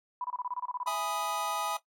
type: tone bursts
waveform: sine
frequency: 987.8 Hz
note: B5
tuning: in tune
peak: -32 dBFS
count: 13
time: 0.21-0.95 s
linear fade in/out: 2 ms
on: 32 ms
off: 27 ms
type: chord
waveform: square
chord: E major seventh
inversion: none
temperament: equal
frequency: 659.3 / 830.6 / 987.8 / 1244.5 Hz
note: E5 / G#5 / B5 / D#6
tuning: 0 / 0 / 0 / 0 cents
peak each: -40 / -36 / -39 / -35 dBFS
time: 0.87-1.77 s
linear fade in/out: 5 ms
effects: noise-tail reverb RT60 0.1 s tail -17 dB re dry + AAC 64 kbps